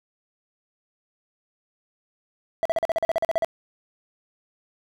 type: tone bursts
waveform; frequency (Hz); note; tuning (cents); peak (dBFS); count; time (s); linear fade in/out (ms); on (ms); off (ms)
triangle; 659.3; E5; 0; -17; 13; 2.63-3.446; 0; 24; 42
effects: none